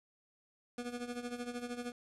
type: tone with tremolo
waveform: 25% pulse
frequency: 242.6 Hz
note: B3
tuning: 31 cents flat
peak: -33 dBFS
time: 0.78-1.92 s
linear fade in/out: 2 ms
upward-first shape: sine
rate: 13 Hz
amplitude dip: 70%
effects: resampled to 24000 Hz + 10-bit